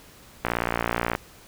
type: click train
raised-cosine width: 0.5 ms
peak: -8 dBFS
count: 42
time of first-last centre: 0.45-1.151 s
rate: 58.5 Hz
effects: pink hiss -50 dBFS RMS until 1.47 s